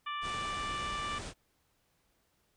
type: harmonic tone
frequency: 587.3 Hz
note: D5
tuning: in tune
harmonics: 2 / 3 / 4 / 5 / 6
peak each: -36 / -45 / -45 / -45 / -49 dBFS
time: 0.06-1.19 s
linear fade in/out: 10 ms
type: low-pass noise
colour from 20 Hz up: pink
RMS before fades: -43 dBFS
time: 0.21-1.34 s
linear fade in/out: 50 ms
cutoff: 9400 Hz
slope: 96 dB/octave
effects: pink hiss -74 dBFS RMS until 2.56 s